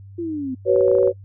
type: linear sweep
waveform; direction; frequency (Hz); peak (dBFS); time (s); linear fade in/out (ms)
sine; down; 349.2 to 250; -23; 0.18-0.55; 10
type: chord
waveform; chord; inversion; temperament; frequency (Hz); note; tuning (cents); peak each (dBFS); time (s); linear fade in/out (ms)
sine; F# suspended fourth; none; equal with one note detuned; 378.4 / 493.9 / 554.4; F#4 / B4 / C#5; +39 / 0 / 0; -17; 0.65-1.13; 50
type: clicks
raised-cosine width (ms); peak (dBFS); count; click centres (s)
1; -21; 8; 0.761 / 0.809 / 0.881 / 0.915 / 0.952 / 0.985 / 1.03 / 1.075
effects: noise-tail reverb RT60 0.1 s tail -25 dB re dry + added 98 Hz sine -38 dBFS peak until 1.24 s